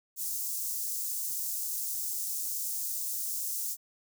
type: high-pass noise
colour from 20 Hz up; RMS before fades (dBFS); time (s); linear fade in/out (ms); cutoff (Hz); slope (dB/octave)
white; -34; 0.16-3.77; 50; 6000; 24
effects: none